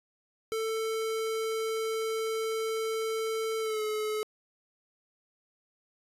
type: tone with pitch glide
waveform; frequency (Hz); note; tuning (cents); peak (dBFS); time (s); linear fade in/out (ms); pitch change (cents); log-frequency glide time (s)
square; 444 to 428.6; A4 to A4; +16 to -45; -30; 0.52-4.23; 0; -61; 3.6-3.82
effects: resampled to 32000 Hz